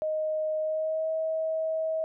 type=tone with pitch glide; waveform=sine; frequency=622.3 to 639.1 Hz; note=D#5 to D#5; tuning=0 to +46 cents; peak=-26 dBFS; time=0.02-2.04 s; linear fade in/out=0 ms; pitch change=+46 cents; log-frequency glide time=0.6-1.1 s; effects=none